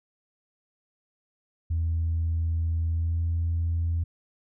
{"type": "tone with pitch glide", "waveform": "sine", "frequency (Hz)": [82.3, 83.69], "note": ["E2", "E2"], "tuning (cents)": [-2, 27], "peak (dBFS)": -22, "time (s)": [1.7, 4.04], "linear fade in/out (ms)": 10, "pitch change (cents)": 29, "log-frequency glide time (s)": [2.9, 3.22], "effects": ["tanh soft clip ceiling -20 dBFS"]}